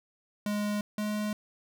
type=tone pair in turn; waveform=square; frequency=207.7 / 210.5 Hz; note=G#3 / G#3; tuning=0 / +24 cents; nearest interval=unison; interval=24 cents; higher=second; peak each=-29 / -30 dBFS; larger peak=first; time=0.46-0.81 / 0.98-1.33 s; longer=neither; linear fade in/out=2 ms; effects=none